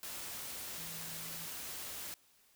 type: tone in noise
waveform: sine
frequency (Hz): 164.81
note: E3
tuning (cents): 0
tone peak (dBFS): -53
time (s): 0.78-1.46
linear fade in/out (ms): 0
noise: white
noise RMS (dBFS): -44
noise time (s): 0.03-2.14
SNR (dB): -12
effects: white hiss -68 dBFS RMS until 2.55 s